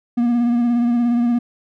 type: tone with vibrato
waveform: triangle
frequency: 238.6 Hz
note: A#3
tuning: 41 cents sharp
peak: -12 dBFS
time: 0.17-1.39 s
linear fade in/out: 10 ms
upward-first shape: sine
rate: 17 Hz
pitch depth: 30 cents each way
effects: none